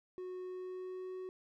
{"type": "tone with pitch glide", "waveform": "triangle", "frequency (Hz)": [366.9, 371.4], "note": ["F#4", "F#4"], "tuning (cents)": [-15, 7], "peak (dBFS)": -39, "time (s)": [0.18, 1.29], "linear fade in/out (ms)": 0, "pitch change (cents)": 22, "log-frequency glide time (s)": [0.41, 1.17], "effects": []}